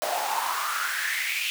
pink noise with high-pass filter sweep, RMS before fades -28 dBFS, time 0.02-1.5 s, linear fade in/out 0 ms, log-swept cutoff 640 to 2700 Hz, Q 5.6, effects none

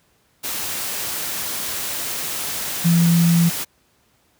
sine tone in noise, 169.5 Hz, E3, 49 cents sharp, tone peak -12 dBFS, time 2.84-3.5 s, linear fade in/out 20 ms, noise white, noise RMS -26 dBFS, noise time 0.43-3.65 s, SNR +11 dB, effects pink hiss -61 dBFS RMS until 4.39 s + high-pass 60 Hz 12 dB/octave

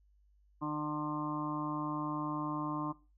harmonic tone, 150 Hz, D3, 37 cents sharp, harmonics 1 / 2 / 4 / 5 / 6 / 7 / 8, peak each -42 / -36 / -48 / -49 / -45 / -39 / -47 dBFS, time 0.61-2.93 s, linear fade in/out 20 ms, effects noise-tail reverb RT60 0.3 s tail -19 dB re dry + added 50 Hz sine -64 dBFS peak until 3.17 s

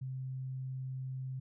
sine tone, 130.81 Hz, C3, in tune, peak -37 dBFS, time 0.01-1.4 s, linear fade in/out 10 ms, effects none

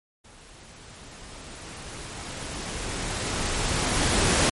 pink noise with level ramp, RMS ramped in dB -50 to -20 dBFS, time 0.24-4.5 s, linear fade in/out 10 ms, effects MP3 48 kbps

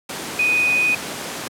sine tone in noise, 2488 Hz, D#7, 1 cent flat, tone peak -15 dBFS, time 0.39-0.95 s, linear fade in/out 5 ms, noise pink, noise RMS -28 dBFS, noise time 0.09-1.48 s, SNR +10 dB, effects high-pass 200 Hz 12 dB/octave + low-pass 12000 Hz 12 dB/octave

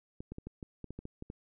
clicks, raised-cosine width 3 ms, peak -29 dBFS, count 11, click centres 0.205 / 0.32 / 0.384 / 0.47 / 0.628 / 0.843 / 0.906 / 0.99 / 1.054 / 1.224 / 1.301 s, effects none

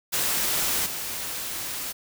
white noise with level steps, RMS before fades -25 / -32 dBFS, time 0.12-1.93 s, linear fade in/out 20 ms, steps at 0.86 s, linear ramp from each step 2 ms, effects none

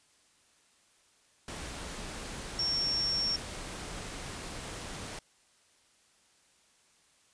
sine tone in noise, 5490 Hz, F8, 31 cents flat, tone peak -28 dBFS, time 2.59-3.36 s, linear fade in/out 2 ms, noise pink, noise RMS -41 dBFS, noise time 1.48-5.19 s, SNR +10 dB, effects white hiss -66 dBFS RMS until 7.33 s + resampled to 22050 Hz

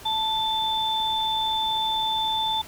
sine tone pair together, 880 / 3536 Hz, A5 / A7, 0 / +8 cents, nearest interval 2 octaves, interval 2408 cents, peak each -25 dBFS, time 0.05-2.62 s, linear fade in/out 10 ms, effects pink hiss -44 dBFS RMS until 2.67 s

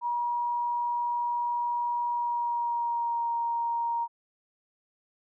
sine tone with pitch glide, 957 to 936.2 Hz, A#5 to A#5, +45 to +7 cents, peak -26 dBFS, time 0.01-4.08 s, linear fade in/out 50 ms, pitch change -38 cents, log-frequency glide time 2.11-3.28 s, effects none

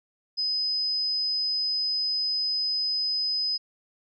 sine tone, 5030 Hz, D#8, 18 cents sharp, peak -24 dBFS, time 0.37-3.58 s, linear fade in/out 20 ms, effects none

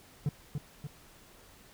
triangle tone with echo, 145.2 Hz, D3, 19 cents flat, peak -24 dBFS, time 0.26-0.29 s, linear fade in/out 2 ms, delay 290 ms, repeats 2, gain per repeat -5 dB, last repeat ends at 0.87 s, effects pink hiss -57 dBFS RMS until 1.73 s

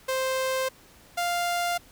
sawtooth tone pair in turn, 523.3 / 698.5 Hz, C5 / F5, 0 / 0 cents, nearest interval perfect fourth, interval 500 cents, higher second, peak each -21 dBFS, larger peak neither, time 0.08-0.69 / 1.17-1.78 s, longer neither, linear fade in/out 10 ms, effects pink hiss -54 dBFS RMS until 1.91 s

